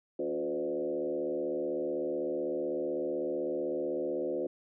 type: tone with frequency modulation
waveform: sine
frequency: 434 Hz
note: A4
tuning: 24 cents flat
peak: -30 dBFS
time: 0.19-4.47 s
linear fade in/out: 5 ms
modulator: 75.9 Hz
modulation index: 1.9
effects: none